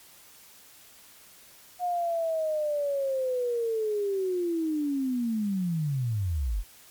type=linear sweep; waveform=sine; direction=down; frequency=722 to 39.13 Hz; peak=-25 dBFS; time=1.79-6.64 s; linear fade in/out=50 ms; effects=white hiss -53 dBFS RMS until 6.9 s + MP3 96 kbps